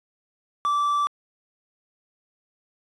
triangle tone with quantisation, 1164 Hz, D6, 16 cents flat, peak -18 dBFS, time 0.65-1.07 s, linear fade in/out 0 ms, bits 8, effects resampled to 22050 Hz

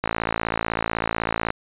click train, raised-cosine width 0.5 ms, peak -7 dBFS, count 83, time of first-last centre 0.04-1.504 s, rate 56 Hz, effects resampled to 8000 Hz

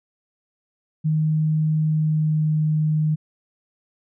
sine tone with pitch glide, 155.56 to 154.31 Hz, D#3 to D#3, 0 to -14 cents, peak -17 dBFS, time 1.04-3.16 s, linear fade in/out 20 ms, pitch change -14 cents, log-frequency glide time 1.81-2.54 s, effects none

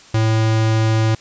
square tone, 110.8 Hz, A2, 13 cents sharp, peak -14 dBFS, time 0.14-1.15 s, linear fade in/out 5 ms, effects white hiss -44 dBFS RMS until 1.2 s + resampled to 16000 Hz

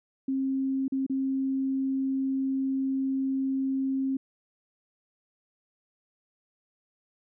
sine tone with dropouts, 267.5 Hz, C4, 38 cents sharp, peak -25 dBFS, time 0.28-4.17 s, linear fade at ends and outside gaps 5 ms, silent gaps 0.881-0.921 / 1.065-1.097 s, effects none

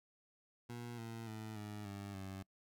20% pulse tone with pitch steps, 119.5 / 114.37 / 109.46 / 104.75 / 100.26 / 95.95 Hz, A#2 / A#2 / A2 / G#2 / G2 / G2, +43 / -33 / -9 / +15 / +39 / -37 cents, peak -40 dBFS, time 0.69-2.43 s, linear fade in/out 10 ms, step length 290 ms, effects noise-tail reverb RT60 0.1 s tail -26 dB re dry

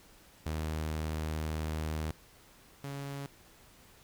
sawtooth tone pair in turn, 78.1 / 139.88 Hz, D#2 / C#3, +7 / +16 cents, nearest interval minor seventh, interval 1009 cents, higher second, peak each -29 / -34 dBFS, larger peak first, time 0.46-2.11 / 2.84-3.26 s, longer first, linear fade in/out 0 ms, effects pink hiss -59 dBFS RMS until 4.03 s

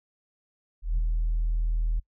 sine tone with ADSR envelope, 40.22 Hz, E1, 42 cents flat, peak -18 dBFS, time 0.82-2 s, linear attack 160 ms, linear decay 8 ms, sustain -3 dB, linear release 13 ms, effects noise-tail reverb RT60 0.1 s tail -24 dB re dry + tanh soft clip ceiling -20 dBFS

